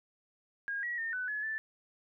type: tone with pitch steps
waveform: sine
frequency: 1628 / 1918 / 1821 / 1499 / 1703 / 1760 Hz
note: G#6 / A#6 / A#6 / F#6 / G#6 / A6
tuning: -35 / +49 / -41 / +22 / +43 / 0 cents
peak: -33 dBFS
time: 0.68-1.58 s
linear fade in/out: 0 ms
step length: 150 ms
effects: none